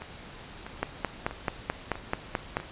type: two click trains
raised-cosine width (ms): 0.5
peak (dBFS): -11 / -23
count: 9 / 5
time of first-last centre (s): 0.83-2.569 / 0.02-2.601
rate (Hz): 4.6 / 1.55
effects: pink hiss -45 dBFS RMS until 2.71 s + resampled to 8000 Hz